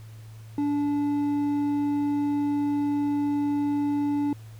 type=tone with hard clipping; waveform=sine; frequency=289.3 Hz; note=D4; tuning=26 cents flat; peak=-24 dBFS; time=0.58-4.33 s; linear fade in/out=2 ms; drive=5 dB; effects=added 110 Hz sine -41 dBFS peak until 4.59 s + pink hiss -56 dBFS RMS until 4.59 s